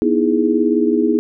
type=chord; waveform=sine; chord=E major seventh; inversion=second; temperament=equal with one note detuned; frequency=244.2 / 311.1 / 329.6 / 415.3 Hz; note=B3 / D#4 / E4 / G#4; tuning=-19 / 0 / 0 / 0 cents; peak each=-18 dBFS; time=0.02-1.19 s; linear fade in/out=0 ms; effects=none